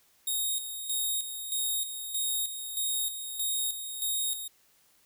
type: tone with tremolo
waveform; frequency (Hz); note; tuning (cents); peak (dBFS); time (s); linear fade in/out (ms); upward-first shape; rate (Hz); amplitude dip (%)
5% pulse; 3729; A#7; 0; -20; 0.27-4.48; 5; square; 1.6; 60
effects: white hiss -65 dBFS RMS until 5.05 s